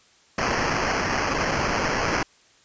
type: noise with sample-and-hold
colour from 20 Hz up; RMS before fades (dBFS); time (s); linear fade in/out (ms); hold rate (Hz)
white; -24; 0.38-2.23; 2; 3675
effects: white hiss -57 dBFS RMS until 2.64 s + resampled to 16000 Hz